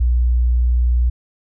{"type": "tone", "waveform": "sine", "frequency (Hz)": 60.5, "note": "B1", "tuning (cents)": -35, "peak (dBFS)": -12, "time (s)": [0, 1.1], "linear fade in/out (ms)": 10, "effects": []}